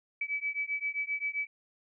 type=beating tone pair; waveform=sine; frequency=2290 / 2297.6 Hz; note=D7 / D7; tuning=-44 / -39 cents; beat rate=7.6 Hz; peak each=-34 / -34 dBFS; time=0.21-1.47 s; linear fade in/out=5 ms; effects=none